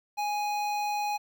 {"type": "tone with notch filter", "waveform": "square", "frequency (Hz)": 830.6, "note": "G#5", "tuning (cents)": 0, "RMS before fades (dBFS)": -30, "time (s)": [0.17, 1.18], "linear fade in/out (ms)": 20, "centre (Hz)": 10000, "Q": 0.91, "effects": ["10-bit"]}